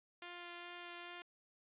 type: tone with vibrato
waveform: 5% pulse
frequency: 349.2 Hz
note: F4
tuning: in tune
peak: -36 dBFS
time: 0.22-1.22 s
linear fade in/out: 2 ms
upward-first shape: sine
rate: 2.4 Hz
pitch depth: 9 cents each way
effects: resampled to 8000 Hz + 12-bit